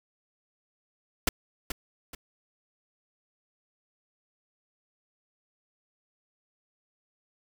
pink noise with echo, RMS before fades -23 dBFS, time 1.27-1.29 s, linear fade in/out 5 ms, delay 430 ms, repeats 2, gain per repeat -9 dB, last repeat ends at 2.15 s, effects none

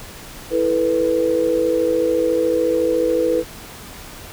sine chord, E suspended fourth, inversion none, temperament equal, 329.6 / 440 / 493.9 Hz, E4 / A4 / B4, 0 / 0 / 0 cents, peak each -21 / -22 / -17 dBFS, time 0.5-3.44 s, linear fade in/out 50 ms, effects pink hiss -37 dBFS RMS until 4.32 s

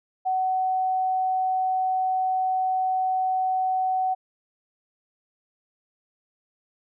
sine tone, 750 Hz, F#5, 23 cents sharp, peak -21 dBFS, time 0.25-4.15 s, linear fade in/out 20 ms, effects none

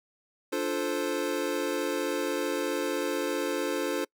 square chord, D minor seventh, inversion none, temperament equal, 293.7 / 349.2 / 440 / 523.3 Hz, D4 / F4 / A4 / C5, 0 / 0 / 0 / 0 cents, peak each -34 dBFS, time 0.52-4.05 s, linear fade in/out 10 ms, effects noise-tail reverb RT60 0.1 s tail -26 dB re dry

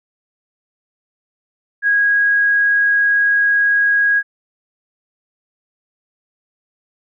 sine tone, 1647 Hz, G#6, 15 cents flat, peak -11 dBFS, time 1.82-4.23 s, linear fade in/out 50 ms, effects none

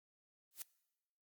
blue noise with exponential growth, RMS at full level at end -40 dBFS, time 0.51-0.62 s, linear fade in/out 1 ms, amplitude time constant 22 ms, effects noise-tail reverb RT60 1.0 s tail -22 dB re dry + MP3 96 kbps

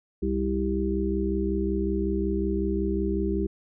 harmonic tone, 65.41 Hz, C2, in tune, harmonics 1 / 3 / 5 / 6, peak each -29 / -29 / -29 / -29 dBFS, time 0.22-3.47 s, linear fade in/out 10 ms, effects none

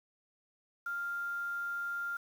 sine tone with quantisation, 1396.9 Hz, F6, in tune, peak -34 dBFS, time 0.86-2.17 s, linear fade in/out 5 ms, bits 9, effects none

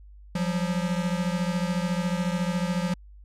square beating tone pair, 174.61 / 188.61 Hz, F3 / F#3, 0 / +33 cents, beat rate 14 Hz, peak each -27 / -30 dBFS, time 0.35-2.94 s, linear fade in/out 5 ms, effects added 50 Hz sine -45 dBFS peak until 3.24 s + low-pass 9000 Hz 12 dB/octave

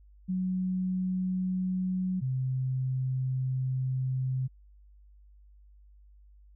sine tone pair in turn, 185 / 130.02 Hz, F#3 / C3, 0 / -11 cents, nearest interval tritone, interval 611 cents, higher first, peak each -27 dBFS, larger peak neither, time 0.28-2.21 / 2.21-4.48 s, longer second, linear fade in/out 20 ms, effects added 50 Hz sine -53 dBFS peak until 6.55 s

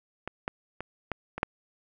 clicks, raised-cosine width 0.5 ms, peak -19 / -15 / -20 / -15 / -20 / -9 dBFS, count 6, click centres 0.276 / 0.479 / 0.806 / 1.117 / 1.38 / 1.431 s, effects none

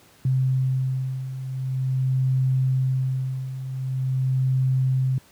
sine beating tone pair, 130.4 / 130.85 Hz, C3 / C3, -5 / 0 cents, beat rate 0.45 Hz, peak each -26 / -21 dBFS, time 0.25-5.18 s, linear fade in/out 2 ms, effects pink hiss -54 dBFS RMS until 5.31 s + high-pass 80 Hz 12 dB/octave

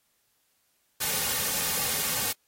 white noise with comb filter, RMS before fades -28 dBFS, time 1-2.33 s, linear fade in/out 20 ms, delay 3 ms, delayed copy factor -0.55, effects white hiss -71 dBFS RMS until 2.47 s + AAC 48 kbps

